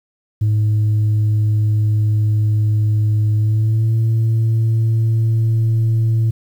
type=tone with pitch glide; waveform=sine; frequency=106.7 to 112.46 Hz; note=G#2 to A2; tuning=+47 to +38 cents; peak=-10 dBFS; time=0.41-6.31 s; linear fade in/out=10 ms; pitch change=+91 cents; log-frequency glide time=3.36-3.94 s; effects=tanh soft clip ceiling -11 dBFS + 8-bit